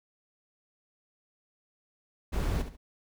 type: noise with echo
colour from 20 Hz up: brown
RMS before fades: -29 dBFS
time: 2.32-2.63 s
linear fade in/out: 20 ms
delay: 70 ms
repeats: 2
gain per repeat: -10 dB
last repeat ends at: 2.77 s
effects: none